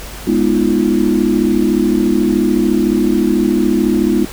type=chord; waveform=sine; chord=F half-diminished seventh; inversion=first; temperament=equal with one note detuned; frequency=207.7 / 246.9 / 311.1 / 345 Hz; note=Ab3 / Cb4 / Eb4 / F4; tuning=0 / 0 / 0 / -21 cents; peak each=-16 dBFS; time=0.27-4.25 s; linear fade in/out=5 ms; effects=added 50 Hz sine -31 dBFS peak until 4.32 s + pink hiss -31 dBFS RMS until 4.32 s